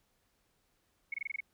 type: tone bursts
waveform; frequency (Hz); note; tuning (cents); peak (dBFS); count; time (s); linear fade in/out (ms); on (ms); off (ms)
sine; 2200; C#7; -14; -33; 7; 1.12-1.405; 5; 21; 23
effects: pink hiss -75 dBFS RMS until 1.53 s